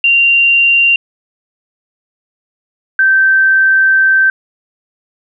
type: tone pair in turn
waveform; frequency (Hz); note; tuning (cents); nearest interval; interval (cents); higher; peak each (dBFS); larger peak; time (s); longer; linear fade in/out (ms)
sine; 2770 / 1554.6; F7 / G6; -15 / -15; minor seventh; 1000; first; -6; neither; 0.04-0.96 / 2.99-4.3; second; 2
effects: none